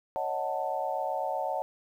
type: chord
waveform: sine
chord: D# half-diminished seventh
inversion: third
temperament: equal with one note detuned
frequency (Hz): 554.4 / 622.3 / 740 / 885.6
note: C#5 / D#5 / F#5 / A5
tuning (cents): 0 / 0 / 0 / +11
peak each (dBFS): -35 / -35 / -33 / -34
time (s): 0.16-1.62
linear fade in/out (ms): 0
effects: 10-bit

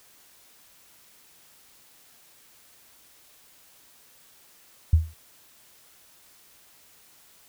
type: tone with exponential decay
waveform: sine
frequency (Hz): 80.3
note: E2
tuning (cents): -45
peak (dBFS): -11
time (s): 4.93-5.14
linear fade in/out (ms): 5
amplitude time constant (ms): 45
effects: white hiss -56 dBFS RMS until 7.48 s

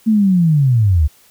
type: linear sweep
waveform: sine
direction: down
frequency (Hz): 226.3 to 68.9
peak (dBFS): -9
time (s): 0.06-1.08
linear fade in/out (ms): 20
effects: white hiss -50 dBFS RMS until 1.3 s

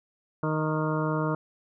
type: harmonic tone with a mistuned harmonic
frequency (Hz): 155.4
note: D#3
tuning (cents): -2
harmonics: 1 / 2 / 3 / 4 / 6 / 7 / 8 / 9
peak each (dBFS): -28 / -31 / -33 / -34 / -36 / -36 / -37 / -38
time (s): 0.43-1.35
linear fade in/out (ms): 2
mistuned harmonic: 8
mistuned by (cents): -18
effects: none

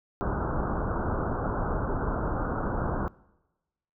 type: low-pass noise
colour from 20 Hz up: pink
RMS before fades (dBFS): -29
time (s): 0.21-3.08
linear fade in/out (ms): 0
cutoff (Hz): 1500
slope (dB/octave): 96
effects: noise-tail reverb RT60 1.0 s tail -22 dB re dry

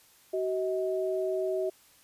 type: tone pair together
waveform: sine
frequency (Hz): 377.5 / 634.9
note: F#4 / D#5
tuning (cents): +35 / +35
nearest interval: major sixth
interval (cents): 900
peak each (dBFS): -29 / -31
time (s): 0.33-1.7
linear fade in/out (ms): 10
effects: white hiss -60 dBFS RMS until 2.03 s + resampled to 32000 Hz

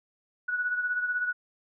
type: beating tone pair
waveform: sine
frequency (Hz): 1469 / 1485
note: F#6 / F#6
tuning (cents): -13 / +6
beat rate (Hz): 16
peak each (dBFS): -27 / -35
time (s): 0.48-1.33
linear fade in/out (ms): 10
effects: none

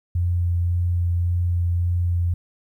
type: tone with vibrato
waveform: sine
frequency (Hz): 87.31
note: F2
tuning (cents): 0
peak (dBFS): -18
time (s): 0.15-2.34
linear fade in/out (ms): 5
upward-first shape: sine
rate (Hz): 1.8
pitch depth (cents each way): 11
effects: 10-bit

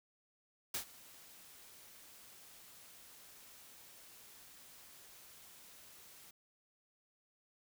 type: noise with ADSR envelope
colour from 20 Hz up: white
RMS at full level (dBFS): -37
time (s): 0.74-6.31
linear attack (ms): 5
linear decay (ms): 97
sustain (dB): -21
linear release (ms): 6
effects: none

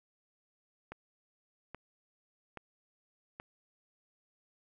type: click train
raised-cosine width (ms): 0.5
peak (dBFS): -28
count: 4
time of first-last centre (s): 0.92-3.399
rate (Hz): 1.21
effects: none

